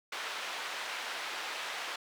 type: band-pass noise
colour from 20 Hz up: white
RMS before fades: -39 dBFS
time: 0.12-1.96 s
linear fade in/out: 5 ms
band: 630 to 2900 Hz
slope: 12 dB/octave
effects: none